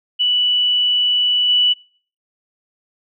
sine tone with level steps, 2960 Hz, F#7, in tune, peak -13 / -11 dBFS, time 0.19-1.74 s, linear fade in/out 20 ms, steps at 1.48 s, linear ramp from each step 20 ms, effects noise-tail reverb RT60 0.5 s tail -26 dB re dry

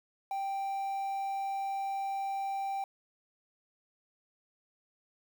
triangle tone with quantisation, 784 Hz, G5, in tune, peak -30 dBFS, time 0.31-2.84 s, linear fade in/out 2 ms, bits 9, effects none

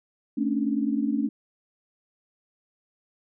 sine tone cluster, 221.7 / 271.9 / 291.3 Hz, A3 / C#4 / D4, +13 / -33 / -14 cents, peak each -27 dBFS, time 0.37-1.29 s, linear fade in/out 10 ms, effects none

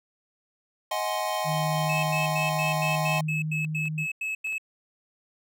square chord, Ab dominant seventh, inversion second, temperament equal with one note detuned, 628.8 / 740 / 830.6 / 1046.5 Hz, Eb5 / Gb5 / Ab5 / C6, +18 / 0 / 0 / 0 cents, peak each -32 / -33 / -33 / -33 dBFS, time 0.91-3.21 s, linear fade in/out 5 ms
sine tone with tremolo, 155.56 Hz, D#3, in tune, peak -26 dBFS, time 1.44-4.07 s, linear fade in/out 50 ms, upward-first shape triangle, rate 0.71 Hz, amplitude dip 25%
triangle tone bursts, 2588 Hz, E7, 32 cents flat, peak -26 dBFS, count 12, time 1.89-4.582 s, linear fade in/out 5 ms, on 140 ms, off 92 ms
clicks, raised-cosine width 0.3 ms, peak -34 dBFS, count 6, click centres 2.838 / 2.888 / 3.647 / 3.856 / 4.471 / 4.525 s
effects none

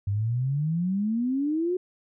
sine exponential sweep, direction up, 97 to 372.2 Hz, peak -23 dBFS, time 0.07-1.77 s, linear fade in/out 5 ms, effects none

